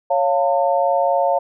sine chord, Db augmented, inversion none, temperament equal with one note detuned, 554.4 / 698.5 / 899.5 Hz, Db5 / F5 / A5, 0 / 0 / +38 cents, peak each -18 / -18 / -21 dBFS, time 0.1-1.39 s, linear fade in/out 10 ms, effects none

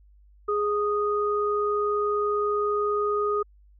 sine tone pair together, 415.3 / 1240.5 Hz, G#4 / D#6, 0 / -6 cents, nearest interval octave + perfect fifth, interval 1894 cents, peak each -24 / -26 dBFS, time 0.48-3.43 s, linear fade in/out 10 ms, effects added 50 Hz sine -52 dBFS peak until 3.79 s

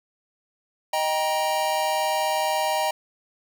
square chord, Eb major, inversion none, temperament equal with one note detuned, 622.3 / 784 / 947 Hz, Eb5 / G5 / Bb5, 0 / 0 / +27 cents, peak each -27 dBFS, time 0.93-2.91 s, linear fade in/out 5 ms, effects none

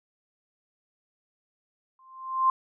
sine tone with exponential growth, 1050 Hz, C6, 6 cents sharp, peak -16 dBFS, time 1.99-2.5 s, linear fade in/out 2 ms, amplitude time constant 110 ms, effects none

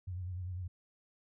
sine tone with vibrato, 90.6 Hz, F#2, 36 cents flat, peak -37 dBFS, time 0.07-0.68 s, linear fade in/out 10 ms, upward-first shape sine, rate 10 Hz, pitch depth 64 cents each way, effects none

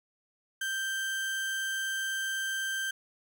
35% pulse tone, 1568 Hz, G6, in tune, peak -29 dBFS, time 0.61-2.91 s, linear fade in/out 5 ms, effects none

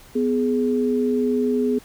sine tone pair together, 249.1 / 418.5 Hz, B3 / G#4, +15 / +13 cents, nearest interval major sixth, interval 898 cents, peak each -20 / -21 dBFS, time 0.15-1.79 s, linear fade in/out 10 ms, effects pink hiss -48 dBFS RMS until 1.84 s

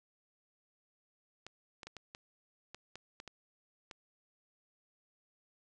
clicks, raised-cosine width 0.2 ms, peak -29 dBFS, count 10, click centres 1.466 / 1.832 / 1.87 / 1.967 / 2.149 / 2.746 / 2.956 / 3.201 / 3.277 / 3.912 s, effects resampled to 24000 Hz

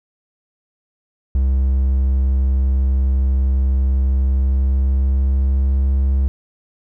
triangle tone with pitch glide, 66.1 to 67.33 Hz, C2 to C#2, +18 to -50 cents, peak -11 dBFS, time 1.35-6.28 s, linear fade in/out 0 ms, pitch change +32 cents, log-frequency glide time 4.08-5.88 s, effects none

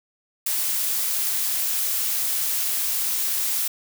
blue noise, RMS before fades -24 dBFS, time 0.46-3.68 s, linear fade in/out 5 ms, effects none

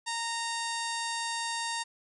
harmonic tone with a mistuned harmonic, 925 Hz, A#5, 14 cents flat, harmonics 1 / 2 / 3 / 4 / 5 / 6 / 7 / 8 / 9 / 10, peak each -35 / -38 / -43 / -40 / -40 / -44 / -46 / -43 / -47 / -45 dBFS, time 0.06-1.84 s, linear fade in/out 20 ms, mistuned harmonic 10, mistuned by +39 cents, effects none

